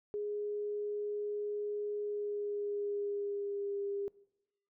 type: tone with pitch glide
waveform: sine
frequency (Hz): 414.9 to 401.5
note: G#4 to G4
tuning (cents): -2 to +41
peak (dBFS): -34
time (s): 0.14-4.08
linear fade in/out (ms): 0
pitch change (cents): -57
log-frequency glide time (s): 2.02-3.8
effects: noise-tail reverb RT60 0.9 s tail -22 dB re dry